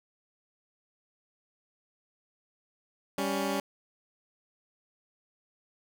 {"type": "tone pair together", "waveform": "15% pulse", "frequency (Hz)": [197.3, 280], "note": ["G3", "C#4"], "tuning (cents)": [11, 18], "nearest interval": "tritone", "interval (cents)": 607, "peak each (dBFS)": -25, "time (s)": [3.18, 3.6], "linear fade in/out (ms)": 2, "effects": []}